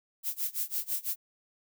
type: noise with tremolo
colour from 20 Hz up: violet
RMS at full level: -30 dBFS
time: 0.23-1.16 s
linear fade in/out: 50 ms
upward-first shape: sine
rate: 6 Hz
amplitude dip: 95%
effects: none